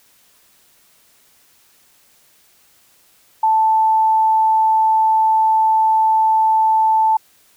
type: tone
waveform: sine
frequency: 880 Hz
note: A5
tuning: in tune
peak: -11 dBFS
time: 3.43-7.17 s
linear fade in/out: 5 ms
effects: white hiss -54 dBFS RMS until 7.56 s